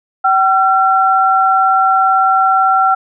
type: tone pair together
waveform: sine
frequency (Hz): 766.5 / 1359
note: G5 / F6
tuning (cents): -39 / -48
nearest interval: minor seventh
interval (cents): 991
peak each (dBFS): -11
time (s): 0.24-2.95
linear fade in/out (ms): 10
effects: none